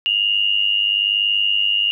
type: tone pair together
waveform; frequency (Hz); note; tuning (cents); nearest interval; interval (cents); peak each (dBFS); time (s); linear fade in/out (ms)
sine; 2794 / 2895; F7 / F#7; 0 / -38; minor second; 62; -18; 0.06-1.91; 0
effects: none